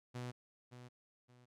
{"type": "tone with echo", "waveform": "sawtooth", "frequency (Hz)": 123.47, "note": "B2", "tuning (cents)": 0, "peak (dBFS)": -38, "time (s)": [0.14, 0.32], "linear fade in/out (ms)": 20, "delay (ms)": 570, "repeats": 2, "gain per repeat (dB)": -10, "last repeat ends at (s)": 1.46, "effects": ["low-pass 9000 Hz 12 dB/octave"]}